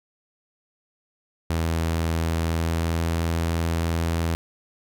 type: tone with pitch glide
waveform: sawtooth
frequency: 82.1 to 83.05 Hz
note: E2 to E2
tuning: -6 to +13 cents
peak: -18 dBFS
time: 1.5-4.35 s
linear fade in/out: 0 ms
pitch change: +19 cents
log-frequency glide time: 2.39-3.09 s
effects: none